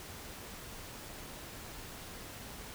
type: silence
effects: pink hiss -47 dBFS RMS until 2.74 s